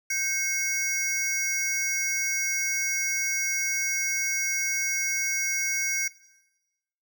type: tone cluster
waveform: square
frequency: 1567 / 2174 / 5760 Hz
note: G6 / C#7 / F#8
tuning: -1 / -34 / -47 cents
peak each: -35 / -29 / -29 dBFS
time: 0.1-6.08 s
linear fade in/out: 5 ms
effects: noise-tail reverb RT60 1.0 s tail -18 dB re dry